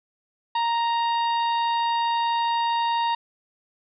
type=harmonic tone with a mistuned harmonic; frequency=932.3 Hz; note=A#5; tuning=in tune; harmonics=1 / 2 / 3 / 4 / 5; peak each=-21 / -35 / -35 / -34 / -42 dBFS; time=0.55-3.15 s; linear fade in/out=5 ms; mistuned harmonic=5; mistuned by=-19 cents; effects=none